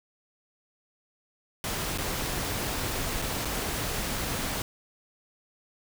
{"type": "noise with dropouts", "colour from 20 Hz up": "pink", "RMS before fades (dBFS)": -31, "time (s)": [1.64, 4.62], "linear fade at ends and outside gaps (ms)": 1, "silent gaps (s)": [[1.976, 1.984], [3.218, 3.222], [3.449, 3.454]], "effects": []}